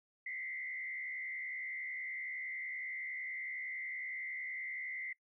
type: tone with frequency modulation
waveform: sine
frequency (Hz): 2061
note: C7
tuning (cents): -27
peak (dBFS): -39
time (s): 0.26-5.13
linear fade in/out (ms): 5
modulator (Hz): 70.8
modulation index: 1.2
effects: noise-tail reverb RT60 0.1 s tail -23 dB re dry